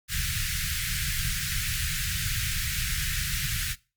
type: band-stop noise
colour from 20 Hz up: pink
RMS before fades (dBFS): -29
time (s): 0.08-3.76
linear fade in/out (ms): 50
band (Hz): 160 to 1500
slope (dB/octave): 48
effects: noise-tail reverb RT60 0.3 s tail -21 dB re dry + Opus 48 kbps